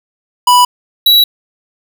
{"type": "tone pair in turn", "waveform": "square", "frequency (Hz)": [986, 3908], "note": ["B5", "B7"], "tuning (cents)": [-3, -19], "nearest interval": "2 octaves", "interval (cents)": 2384, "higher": "second", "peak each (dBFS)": -5, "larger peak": "neither", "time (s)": [[0.47, 0.65], [1.06, 1.24]], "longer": "neither", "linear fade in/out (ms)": 5, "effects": []}